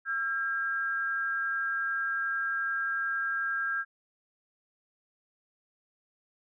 sine tone pair together, 1355.6 / 1613 Hz, E6 / G6, +48 / +49 cents, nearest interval minor third, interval 301 cents, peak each -34 / -29 dBFS, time 0.05-3.85 s, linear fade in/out 50 ms, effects none

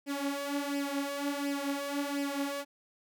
sawtooth tone with flanger, 282.5 Hz, C#4, 33 cents sharp, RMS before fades -34 dBFS, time 0.06-2.65 s, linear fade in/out 50 ms, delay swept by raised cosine 0.38 to 5.38 ms, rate 1.4 Hz, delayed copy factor +0.7, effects none

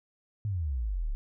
sine exponential sweep, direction down, 110 to 32.7 Hz, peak -28 dBFS, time 0.45-1.15 s, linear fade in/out 0 ms, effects none

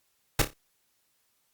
pink noise with echo, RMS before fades -21 dBFS, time 0.39-0.42 s, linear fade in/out 5 ms, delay 29 ms, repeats 4, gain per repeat -9 dB, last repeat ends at 0.536 s, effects white hiss -72 dBFS RMS until 1.53 s + Opus 48 kbps

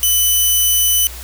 5% pulse tone pair in turn, 3000 / 3000 Hz, F#7 / F#7, +23 / +23 cents, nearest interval unison, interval 0 cents, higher neither, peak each -3 dBFS, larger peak neither, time 0.03-0.51 / 0.51-1.07 s, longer second, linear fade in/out 0 ms, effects added 60 Hz sine -31 dBFS peak until 1.23 s + white hiss -34 dBFS RMS until 1.23 s

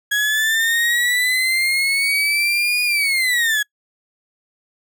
35% pulse linear two-way sweep, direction up then down, 1661 to 2462 to 1661 Hz, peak -14 dBFS, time 0.11-3.63 s, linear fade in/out 10 ms, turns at 2.83 s, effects noise-tail reverb RT60 0.1 s tail -26 dB re dry

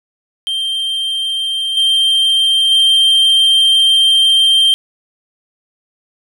triangle tone with level steps, 3157 Hz, G7, 12 cents sharp, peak -14 / -8 / -6 dBFS, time 0.47-4.74 s, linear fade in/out 0 ms, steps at 1.77 / 2.71 s, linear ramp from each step 2 ms, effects none

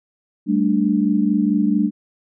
sine chord, G suspended second, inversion none, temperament just, 196 / 220.5 / 294 Hz, G3 / A3 / D4, 0 / +4 / +2 cents, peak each -19 dBFS, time 0.46-1.91 s, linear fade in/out 50 ms, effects none

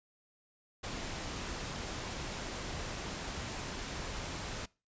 pink noise, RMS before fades -40 dBFS, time 0.83-4.66 s, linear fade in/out 10 ms, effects noise-tail reverb RT60 0.3 s tail -23 dB re dry + resampled to 16000 Hz

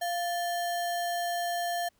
sine tone with sample-and-hold, 695 Hz, F5, 9 cents flat, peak -28 dBFS, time 0.01-1.89 s, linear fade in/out 10 ms, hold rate 2450 Hz, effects pink hiss -70 dBFS RMS until 1.99 s

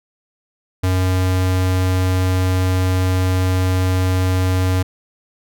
square tone, 92.5 Hz, F#2, in tune, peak -15 dBFS, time 0.83-4.83 s, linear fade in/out 10 ms, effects none

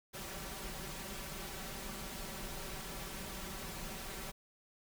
pink noise with comb filter, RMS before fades -44 dBFS, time 0.13-4.32 s, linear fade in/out 20 ms, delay 5.2 ms, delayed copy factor +0.65, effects none

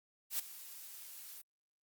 blue noise with ADSR envelope, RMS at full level -34 dBFS, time 0.3-1.42 s, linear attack 93 ms, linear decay 6 ms, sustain -16 dB, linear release 16 ms, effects Opus 48 kbps

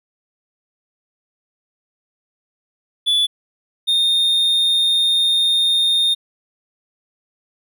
triangle tone pair in turn, 3450 / 3662 Hz, A7 / A#7, -35 / -32 cents, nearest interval minor second, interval 103 cents, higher second, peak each -12 dBFS, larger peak neither, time 3.06-3.27 / 3.87-6.15 s, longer second, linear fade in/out 20 ms, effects none

